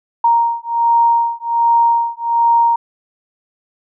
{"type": "beating tone pair", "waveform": "sine", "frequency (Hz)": [932.3, 933.6], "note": ["A#5", "A#5"], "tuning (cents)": [0, 2], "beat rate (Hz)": 1.3, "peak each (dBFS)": -14, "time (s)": [0.24, 2.76], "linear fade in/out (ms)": 5, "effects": []}